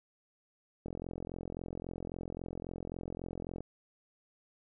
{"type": "click train", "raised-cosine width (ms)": 2, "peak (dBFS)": -27, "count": 121, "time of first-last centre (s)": [0.86, 3.606], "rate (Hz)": 43.7, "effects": []}